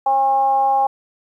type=tone with frequency modulation; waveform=sine; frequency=811 Hz; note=G#5; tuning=41 cents flat; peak=-13 dBFS; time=0.06-0.87 s; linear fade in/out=5 ms; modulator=270 Hz; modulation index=0.42; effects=9-bit